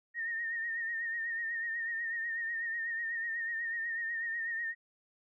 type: tone with vibrato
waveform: sine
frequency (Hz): 1841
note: A#6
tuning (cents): -22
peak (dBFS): -33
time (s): 0.14-4.75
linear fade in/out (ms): 50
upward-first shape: sine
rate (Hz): 8.1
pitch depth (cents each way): 46
effects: none